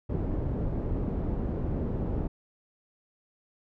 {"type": "low-pass noise", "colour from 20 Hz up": "pink", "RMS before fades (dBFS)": -30, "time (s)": [0.09, 2.28], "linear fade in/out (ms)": 10, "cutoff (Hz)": 400, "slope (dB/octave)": 12, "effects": []}